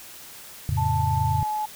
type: chord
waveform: sine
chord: F augmented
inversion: none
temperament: equal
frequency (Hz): 87.31 / 110 / 138.59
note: F2 / A2 / C#3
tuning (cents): 0 / 0 / 0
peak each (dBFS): -26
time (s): 0.69-1.43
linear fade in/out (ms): 0
type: tone with pitch glide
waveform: sine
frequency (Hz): 880 to 852.5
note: A5 to G#5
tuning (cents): 0 to +45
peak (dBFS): -24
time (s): 0.77-1.66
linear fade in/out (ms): 10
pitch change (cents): -55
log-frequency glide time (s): 1.3-1.46
effects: white hiss -43 dBFS RMS until 1.75 s